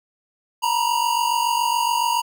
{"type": "tone pair together", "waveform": "square", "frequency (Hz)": [925, 972.1], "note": ["A#5", "B5"], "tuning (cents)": [-14, -28], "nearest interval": "minor second", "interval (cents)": 86, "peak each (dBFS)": -22, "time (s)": [0.62, 2.22], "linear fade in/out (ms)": 20, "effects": []}